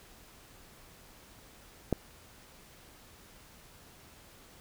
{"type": "click", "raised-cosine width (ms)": 2, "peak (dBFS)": -13, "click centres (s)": 1.927, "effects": ["pink hiss -56 dBFS RMS until 4.6 s"]}